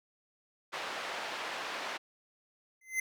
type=band-pass noise; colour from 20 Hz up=pink; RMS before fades=-39 dBFS; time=0.72-1.98 s; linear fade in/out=20 ms; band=660 to 3500 Hz; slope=12 dB/octave
type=tone with exponential growth; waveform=square; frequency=2060 Hz; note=C7; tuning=28 cents flat; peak=-27 dBFS; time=2.81-3 s; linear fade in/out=5 ms; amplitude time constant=40 ms
effects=none